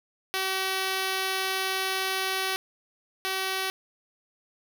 5% pulse tone pair in turn, 380.7 / 380.7 Hz, F#4 / F#4, +49 / +49 cents, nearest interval unison, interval 0 cents, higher neither, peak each -15 / -16 dBFS, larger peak first, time 0.34-2.56 / 3.25-3.7 s, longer first, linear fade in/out 0 ms, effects none

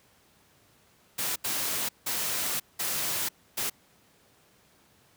white noise bursts at uneven times, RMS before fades -30 dBFS, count 5, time 1.18-1.36 / 1.44-1.89 / 2.06-2.6 / 2.79-3.29 / 3.57-3.7 s, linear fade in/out 10 ms, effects pink hiss -62 dBFS RMS until 5.16 s + high-pass 80 Hz 12 dB/octave

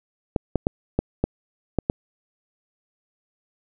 clicks, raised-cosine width 2 ms, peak -6 dBFS, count 7, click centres 0.362 / 0.557 / 0.669 / 0.99 / 1.24 / 1.787 / 1.899 s, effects none

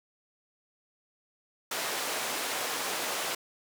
pink band-pass noise, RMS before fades -33 dBFS, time 1.71-3.35 s, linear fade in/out 5 ms, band 480 to 14000 Hz, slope 12 dB/octave, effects none

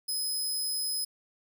20% pulse tone, 5070 Hz, D#8, 32 cents sharp, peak -24 dBFS, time 0.08-1.05 s, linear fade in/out 10 ms, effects 11-bit

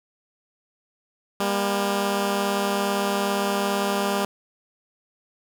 10% pulse tone pair together, 200 / 237.6 Hz, G3 / A#3, +35 / +33 cents, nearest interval minor third, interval 298 cents, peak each -14 / -22 dBFS, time 1.4-4.25 s, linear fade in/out 2 ms, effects none

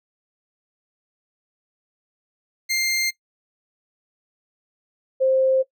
20% pulse / sine tone pair in turn, 2105 / 526.2 Hz, C7 / C5, +10 / +10 cents, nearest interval 2 octaves, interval 2400 cents, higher first, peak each -15 dBFS, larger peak neither, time 2.69-3.11 / 5.2-5.63 s, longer second, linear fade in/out 20 ms, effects noise-tail reverb RT60 0.1 s tail -19 dB re dry

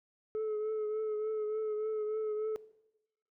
sine tone with vibrato, 430.4 Hz, A4, 38 cents flat, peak -29 dBFS, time 0.35-2.56 s, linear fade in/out 0 ms, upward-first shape triangle, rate 3.4 Hz, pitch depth 33 cents each way, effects noise-tail reverb RT60 0.9 s tail -20 dB re dry + tanh soft clip ceiling -31 dBFS

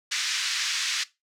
white band-pass noise, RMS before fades -28 dBFS, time 0.11-1.04 s, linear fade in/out 10 ms, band 1500 to 6000 Hz, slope 24 dB/octave, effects noise-tail reverb RT60 0.2 s tail -17 dB re dry

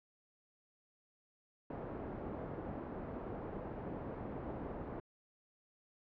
white low-pass noise, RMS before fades -44 dBFS, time 1.7-5 s, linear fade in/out 2 ms, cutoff 520 Hz, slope 12 dB/octave, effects low-pass 2000 Hz 12 dB/octave

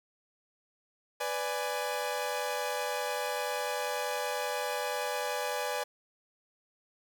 sawtooth chord, G# diminished, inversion first, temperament equal with one note detuned, 497 / 587.3 / 830.6 Hz, B4 / D5 / G#5, +11 / 0 / 0 cents, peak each -32 dBFS, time 1.2-5.84 s, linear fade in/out 10 ms, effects 10-bit

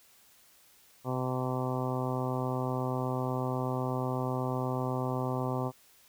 harmonic tone, 128.1 Hz, C3, 36 cents flat, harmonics 1 / 2 / 3 / 4 / 5 / 6 / 7 / 8 / 9, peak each -33 / -36 / -38 / -39 / -40 / -41 / -41 / -42 / -43 dBFS, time 1.04-5.72 s, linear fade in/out 50 ms, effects white hiss -61 dBFS RMS until 6.08 s

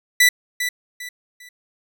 sawtooth tone with echo, 1975.5 Hz, B6, in tune, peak -7 dBFS, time 0.2-0.29 s, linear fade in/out 5 ms, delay 400 ms, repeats 3, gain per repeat -10 dB, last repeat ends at 1.49 s, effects none

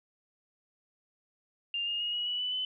sine tone with pitch steps, 2800 / 2836 / 2872 / 2909 / 2946 / 2984 / 3022 Hz, F7 / F7 / F7 / F#7 / F#7 / F#7 / F#7, +4 / +26 / +48 / -30 / -8 / +14 / +36 cents, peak -30 dBFS, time 1.74-2.65 s, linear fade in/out 2 ms, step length 130 ms, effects none

